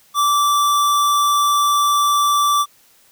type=tone; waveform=square; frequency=1165 Hz; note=D6; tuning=14 cents flat; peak=-14 dBFS; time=0.14-2.66 s; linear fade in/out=50 ms; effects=white hiss -53 dBFS RMS until 3.11 s